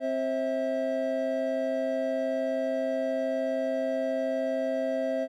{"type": "tone cluster", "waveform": "triangle", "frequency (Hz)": [262.8, 532, 651], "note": ["C4", "C5", "E5"], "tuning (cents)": [8, 29, -22], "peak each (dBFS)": [-31, -29, -27], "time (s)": [0, 5.28], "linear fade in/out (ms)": 50, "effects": []}